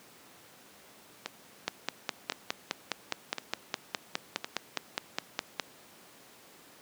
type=two click trains; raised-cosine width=0.2 ms; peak=-11 / -16 dBFS; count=20 / 4; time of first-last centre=1.68-5.598 / 1.26-4.445 s; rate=4.85 / 0.942 Hz; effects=pink hiss -55 dBFS RMS until 6.81 s + high-pass 200 Hz 12 dB/octave